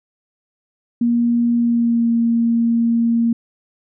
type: tone with pitch glide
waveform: sine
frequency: 236.7 to 232.2 Hz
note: A#3 to A#3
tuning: +27 to -7 cents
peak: -13 dBFS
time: 1.01-3.33 s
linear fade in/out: 5 ms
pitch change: -34 cents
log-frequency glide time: 1.55-2.1 s
effects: none